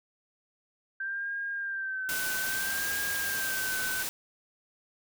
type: tone with vibrato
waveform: sine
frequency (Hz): 1568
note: G6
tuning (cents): 0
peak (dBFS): -31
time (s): 1-4.03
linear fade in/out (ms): 5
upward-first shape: sine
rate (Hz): 0.61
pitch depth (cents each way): 57
type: noise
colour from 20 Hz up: white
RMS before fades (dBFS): -34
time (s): 2.09-4.09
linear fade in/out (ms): 0
effects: none